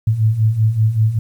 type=beating tone pair; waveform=sine; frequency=106.6 / 111.8 Hz; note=G#2 / A2; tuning=+46 / +28 cents; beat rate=5.2 Hz; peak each=-18 / -13 dBFS; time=0.07-1.19 s; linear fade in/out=5 ms; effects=8-bit